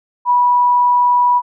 sine tone, 978 Hz, B5, 17 cents flat, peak -9 dBFS, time 0.25-1.42 s, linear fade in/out 50 ms, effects none

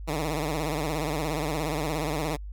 10% pulse tone with vibrato, 153 Hz, D#3, 29 cents flat, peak -19 dBFS, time 0.07-2.37 s, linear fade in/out 20 ms, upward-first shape triangle, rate 17 Hz, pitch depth 150 cents each way, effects added 50 Hz sine -35 dBFS peak until 2.52 s

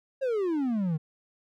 triangle exponential sweep, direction down, 554.4 to 149.8 Hz, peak -23 dBFS, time 0.21-0.98 s, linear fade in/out 20 ms, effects none

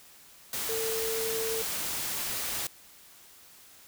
sine tone in noise, 448.6 Hz, A4, 34 cents sharp, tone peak -31 dBFS, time 0.69-1.62 s, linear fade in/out 2 ms, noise white, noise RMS -33 dBFS, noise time 0.53-2.67 s, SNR -1 dB, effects white hiss -54 dBFS RMS until 3.87 s

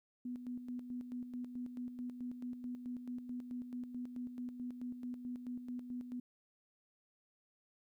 sine tone with tremolo, 246.9 Hz, B3, in tune, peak -39 dBFS, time 0.25-6.2 s, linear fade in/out 5 ms, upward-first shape square, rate 4.6 Hz, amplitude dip 55%, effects 13-bit

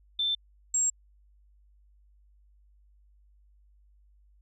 sine tone pair in turn, 3549 / 7544 Hz, A7 / A#8, +14 / +20 cents, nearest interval octave + minor second, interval 1306 cents, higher second, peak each -25 / -23 dBFS, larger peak second, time 0.19-0.35 / 0.74-0.9 s, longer neither, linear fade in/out 5 ms, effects added 50 Hz sine -58 dBFS peak until 4.41 s

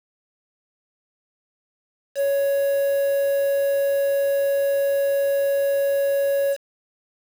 triangle tone with quantisation, 557 Hz, C#5, 8 cents sharp, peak -16 dBFS, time 2.15-6.57 s, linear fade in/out 50 ms, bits 6, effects none

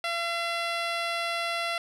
10% pulse tone with low-pass filter, 680 Hz, F5, 46 cents flat, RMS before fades -30 dBFS, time 0.04-1.78 s, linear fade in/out 2 ms, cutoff 8200 Hz, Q 0.5, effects none

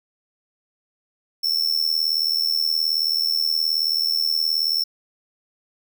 square tone with amplitude modulation, 5400 Hz, E8, 41 cents sharp, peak -16 dBFS, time 1.43-4.84 s, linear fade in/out 10 ms, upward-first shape sine, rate 78.8 Hz, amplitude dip 75%, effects none

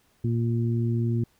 harmonic tone, 116.7 Hz, A#2, 2 cents sharp, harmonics 1 / 2 / 3, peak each -23 / -29 / -33 dBFS, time 0.24-1.24 s, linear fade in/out 5 ms, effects pink hiss -65 dBFS RMS until 1.39 s

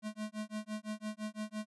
square tone with tremolo, 214 Hz, A3, 48 cents flat, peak -36 dBFS, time 0.02-1.66 s, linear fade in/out 50 ms, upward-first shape sine, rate 5.9 Hz, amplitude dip 100%, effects resampled to 24000 Hz

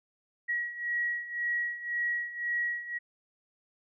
sine beating tone pair, 1910 / 1911.9 Hz, A#6 / A#6, +42 / +43 cents, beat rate 1.9 Hz, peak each -35 / -31 dBFS, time 0.48-2.99 s, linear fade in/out 20 ms, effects none

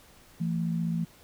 sine tone pair together, 168.2 / 223.5 Hz, E3 / A3, +35 / +27 cents, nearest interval perfect fourth, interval 492 cents, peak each -27 / -33 dBFS, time 0.4-1.05 s, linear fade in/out 10 ms, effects pink hiss -56 dBFS RMS until 1.23 s

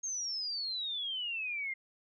sine exponential sweep, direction down, 6520 to 2083 Hz, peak -34 dBFS, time 0.03-1.74 s, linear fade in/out 10 ms, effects none

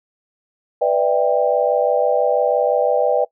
sine chord, E minor seventh, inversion second, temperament just, 494.4 / 593.3 / 659.3 / 791.1 Hz, B4 / D5 / E5 / G5, +2 / +18 / 0 / +16 cents, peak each -18 / -18 / -21 / -21 dBFS, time 0.81-3.25 s, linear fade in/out 10 ms, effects noise-tail reverb RT60 0.1 s tail -22 dB re dry

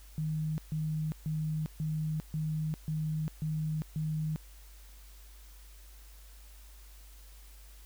sine tone bursts, 155.56 Hz, D#3, in tune, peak -30 dBFS, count 8, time 0.18-4.36 s, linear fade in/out 0 ms, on 400 ms, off 140 ms, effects added 50 Hz sine -50 dBFS peak until 7.85 s + white hiss -59 dBFS RMS until 7.85 s

